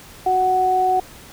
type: tone pair together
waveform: sine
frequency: 370 / 742.8 Hz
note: F#4 / F#5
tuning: 0 / +7 cents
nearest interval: octave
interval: 1207 cents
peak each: -23 / -15 dBFS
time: 0.26-1 s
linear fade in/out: 5 ms
effects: pink hiss -42 dBFS RMS until 1.32 s